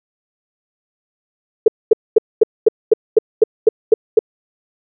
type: tone bursts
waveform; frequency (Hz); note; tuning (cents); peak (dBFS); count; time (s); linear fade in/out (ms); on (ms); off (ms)
sine; 440; A4; 0; -3; 11; 1.66-4.191; 5; 21; 230
effects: none